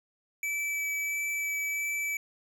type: tone with vibrato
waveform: square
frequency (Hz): 2305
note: D7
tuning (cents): -33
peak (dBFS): -30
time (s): 0.43-2.17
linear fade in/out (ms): 2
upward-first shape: sine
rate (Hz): 1.5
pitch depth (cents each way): 8
effects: none